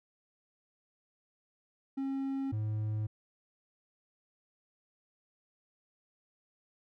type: tone pair in turn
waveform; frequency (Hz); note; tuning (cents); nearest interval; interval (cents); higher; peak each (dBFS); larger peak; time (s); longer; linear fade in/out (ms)
triangle; 270.8 / 107.47; C#4 / A2; -40 / -40; octave + major third; 1600; first; -30 / -29; second; 1.97-2.52 / 2.52-3.07; neither; 10
effects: none